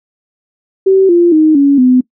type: tone with pitch steps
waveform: sine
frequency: 383.7 / 345.8 / 311.7 / 280.9 / 253.1 Hz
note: G4 / F4 / D#4 / C#4 / B3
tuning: -37 / -17 / +3 / +23 / +43 cents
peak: -4 dBFS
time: 0.86-2.01 s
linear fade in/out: 10 ms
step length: 230 ms
effects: noise-tail reverb RT60 0.1 s tail -21 dB re dry